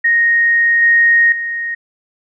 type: tone with level steps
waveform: sine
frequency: 1864.7 Hz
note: A#6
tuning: in tune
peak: -9 / -7 / -18 dBFS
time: 0.04-1.75 s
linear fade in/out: 10 ms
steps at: 0.82 / 1.32 s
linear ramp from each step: 2 ms
effects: none